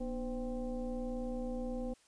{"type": "tone with frequency modulation", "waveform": "sine", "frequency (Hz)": 241.7, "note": "B3", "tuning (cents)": -37, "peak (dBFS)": -35, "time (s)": [0, 1.94], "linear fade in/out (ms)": 10, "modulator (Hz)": 271, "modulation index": 1.2, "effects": ["white hiss -67 dBFS RMS until 2.07 s", "resampled to 22050 Hz"]}